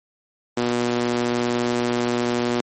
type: tone with high-pass filter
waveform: sawtooth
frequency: 120.8 Hz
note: B2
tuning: 38 cents flat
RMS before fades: -22 dBFS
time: 0.57-2.61 s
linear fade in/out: 5 ms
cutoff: 290 Hz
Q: 1.8
effects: MP3 32 kbps